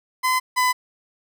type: tone pair in turn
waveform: 30% pulse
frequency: 1021 / 1004.6 Hz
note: C6 / B5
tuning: -43 / +29 cents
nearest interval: unison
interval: 28 cents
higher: first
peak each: -15 / -14 dBFS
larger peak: second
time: 0.23-0.4 / 0.56-0.73 s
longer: neither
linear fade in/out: 20 ms
effects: none